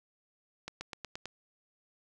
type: accelerating click train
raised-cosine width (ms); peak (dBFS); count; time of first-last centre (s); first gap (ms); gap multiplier
0.2; -22; 6; 0.68-1.257; 130; 0.94
effects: none